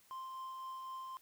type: tone with tremolo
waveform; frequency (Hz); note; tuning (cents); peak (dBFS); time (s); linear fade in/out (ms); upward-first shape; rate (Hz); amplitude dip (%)
triangle; 1046.5; C6; 0; -40; 0.11-1.17; 0; triangle; 3.9; 25
effects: white hiss -67 dBFS RMS until 1.21 s